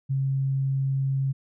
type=tone; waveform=sine; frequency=135.4 Hz; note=C#3; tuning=40 cents flat; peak=-22 dBFS; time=0.09-1.33 s; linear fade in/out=20 ms; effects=none